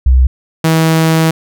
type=tone pair in turn; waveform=sine / sawtooth; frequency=64 / 161.27 Hz; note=C2 / E3; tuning=-38 / -38 cents; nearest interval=octave + major third; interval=1600 cents; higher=second; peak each=-4 dBFS; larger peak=neither; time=0.06-0.27 / 0.64-1.31 s; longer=second; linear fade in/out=5 ms; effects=none